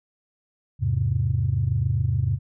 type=chord; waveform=sine; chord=E augmented; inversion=none; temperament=equal; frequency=82.41 / 103.83 / 130.81 Hz; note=E2 / G#2 / B#2; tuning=0 / 0 / 0 cents; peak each=-26 / -23 / -23 dBFS; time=0.79-2.39 s; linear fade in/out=50 ms; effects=tanh soft clip ceiling -11 dBFS